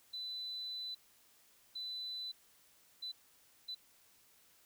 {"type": "tone bursts at uneven times", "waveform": "sine", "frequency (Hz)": 4000, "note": "B7", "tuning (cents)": 21, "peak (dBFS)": -40, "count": 4, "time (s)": [[0.13, 0.95], [1.75, 2.32], [3.02, 3.12], [3.68, 3.75]], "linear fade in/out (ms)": 10, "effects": ["white hiss -67 dBFS RMS until 4.65 s"]}